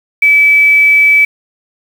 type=tone with quantisation; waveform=sine; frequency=2300 Hz; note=D7; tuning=37 cents flat; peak=-4 dBFS; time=0.22-1.25 s; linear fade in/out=5 ms; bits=5; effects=none